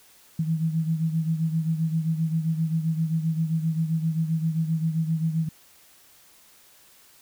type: beating tone pair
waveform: sine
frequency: 160 / 167.6 Hz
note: D#3 / E3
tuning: +49 / +29 cents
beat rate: 7.6 Hz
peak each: -23 / -29 dBFS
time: 0.39-5.49 s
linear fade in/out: 5 ms
effects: white hiss -55 dBFS RMS until 7.21 s